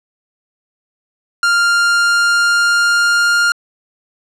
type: tone with pitch glide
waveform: 45% pulse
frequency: 1397 to 1406.7 Hz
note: F6 to F6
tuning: 0 to +12 cents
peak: -10 dBFS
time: 1.43-3.52 s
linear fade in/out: 2 ms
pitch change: +12 cents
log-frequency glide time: 1.6-3.39 s
effects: low-pass 8000 Hz 12 dB/octave